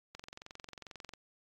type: click train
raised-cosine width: 0.2 ms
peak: -29 dBFS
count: 23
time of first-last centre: 0.15-1.137 s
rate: 22.3 Hz
effects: AAC 48 kbps